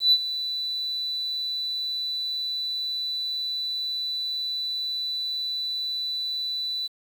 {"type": "tone with ADSR envelope", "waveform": "sine", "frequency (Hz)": 3979, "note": "B7", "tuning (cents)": 12, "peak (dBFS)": -12, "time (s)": [0, 6.88], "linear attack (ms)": 120, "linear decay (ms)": 54, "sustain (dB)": -14, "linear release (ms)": 19, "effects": ["tanh soft clip ceiling -10 dBFS", "8-bit"]}